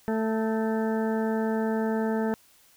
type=harmonic tone with a mistuned harmonic; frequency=221.2 Hz; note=A3; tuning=9 cents sharp; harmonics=1 / 2 / 3 / 4 / 6 / 7 / 8; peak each=-26 / -29 / -35 / -35 / -44 / -42 / -43 dBFS; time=0.08-2.34 s; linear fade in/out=0 ms; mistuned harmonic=6; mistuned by=-30 cents; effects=white hiss -59 dBFS RMS until 2.76 s